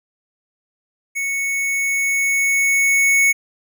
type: tone with level ramp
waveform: square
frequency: 2213 Hz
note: C#7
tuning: 3 cents flat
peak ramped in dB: -21 to -12 dBFS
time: 1.15-3.33 s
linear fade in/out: 20 ms
effects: none